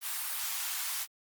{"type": "high-pass noise", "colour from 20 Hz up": "white", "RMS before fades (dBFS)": -35, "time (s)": [0.01, 1.07], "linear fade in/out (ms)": 50, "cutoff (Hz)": 850, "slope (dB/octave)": 24, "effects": ["Opus 32 kbps"]}